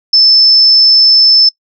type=tone; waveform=sine; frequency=5270 Hz; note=E8; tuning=1 cent flat; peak=-3 dBFS; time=0.13-1.49 s; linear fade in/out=5 ms; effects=noise-tail reverb RT60 0.1 s tail -24 dB re dry